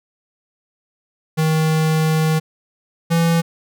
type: tone pair in turn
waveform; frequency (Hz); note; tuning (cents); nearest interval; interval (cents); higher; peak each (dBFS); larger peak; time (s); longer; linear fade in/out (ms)
square; 157.8 / 167.05; D#3 / E3; +25 / +23; minor second; 98; second; -15 / -14; second; 1.37-2.4 / 3.1-3.42; first; 20
effects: none